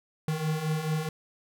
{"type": "beating tone pair", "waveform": "square", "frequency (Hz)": [152.9, 157.5], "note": ["D#3", "D#3"], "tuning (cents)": [-30, 21], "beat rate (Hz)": 4.6, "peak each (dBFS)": [-34, -29], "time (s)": [0.28, 1.09], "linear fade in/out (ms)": 2, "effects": []}